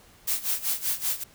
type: noise with tremolo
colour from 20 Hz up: blue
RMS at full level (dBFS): -25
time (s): 0.27-1.24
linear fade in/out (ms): 10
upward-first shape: sine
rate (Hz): 5.2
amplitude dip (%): 85
effects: pink hiss -55 dBFS RMS until 1.34 s